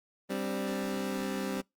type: chord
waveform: 25% pulse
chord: G suspended fourth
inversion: none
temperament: equal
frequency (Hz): 196 / 261.6 / 293.7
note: G3 / C4 / D4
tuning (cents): 0 / 0 / 0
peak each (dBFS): -31 / -32 / -37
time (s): 0.29-1.62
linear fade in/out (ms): 20
effects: noise-tail reverb RT60 0.2 s tail -26 dB re dry + Opus 32 kbps